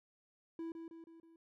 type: tone with echo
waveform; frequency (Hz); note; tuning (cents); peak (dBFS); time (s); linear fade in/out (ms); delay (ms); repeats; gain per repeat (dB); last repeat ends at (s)
triangle; 329.6; E4; 0; -38; 0.59-0.72; 2; 160; 4; -5; 1.36
effects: none